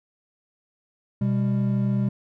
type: tone pair together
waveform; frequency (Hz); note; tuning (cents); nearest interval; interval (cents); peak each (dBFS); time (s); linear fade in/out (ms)
triangle; 125.8 / 199.27; B2 / G3; +32 / +29; minor sixth; 797; -21; 1.21-2.09; 5
effects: none